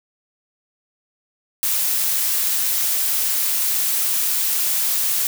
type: noise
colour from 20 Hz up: blue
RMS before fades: -20 dBFS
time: 1.63-5.27 s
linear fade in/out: 0 ms
effects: none